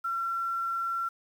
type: tone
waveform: sine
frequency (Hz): 1359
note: F6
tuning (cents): -48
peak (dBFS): -28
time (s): 0.04-1.09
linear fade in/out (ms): 10
effects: 9-bit